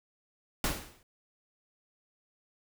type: noise with exponential decay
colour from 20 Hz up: pink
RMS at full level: -27 dBFS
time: 0.64-1.03 s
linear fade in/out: 2 ms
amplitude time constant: 83 ms
effects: none